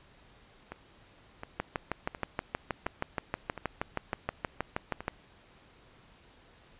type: two click trains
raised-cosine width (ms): 0.5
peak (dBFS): -24 / -15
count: 7 / 23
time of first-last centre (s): 0.72-5.006 / 1.6-5.081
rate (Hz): 1.4 / 6.32
effects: pink hiss -59 dBFS RMS until 6.79 s + resampled to 8000 Hz